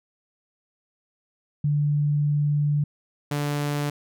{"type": "tone pair in turn", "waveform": ["sine", "sawtooth"], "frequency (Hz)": [146.83, 145.73], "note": ["D3", "D3"], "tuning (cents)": [0, -13], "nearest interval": "unison", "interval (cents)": 13, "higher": "first", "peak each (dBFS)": [-19, -20], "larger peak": "first", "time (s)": [[1.64, 2.84], [3.31, 3.9]], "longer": "first", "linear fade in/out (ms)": 5, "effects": []}